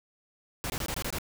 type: noise bursts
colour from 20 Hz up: pink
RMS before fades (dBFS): -33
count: 7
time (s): 0.64-1.185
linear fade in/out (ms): 0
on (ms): 59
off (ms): 22
effects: none